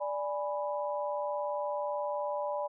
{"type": "chord", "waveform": "sine", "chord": "G# diminished", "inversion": "second", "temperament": "equal", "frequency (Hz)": [587.3, 830.6, 987.8], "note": ["D5", "G#5", "B5"], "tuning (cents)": [0, 0, 0], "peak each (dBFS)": [-33, -38, -37], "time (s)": [0, 2.68], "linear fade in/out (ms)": 20, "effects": []}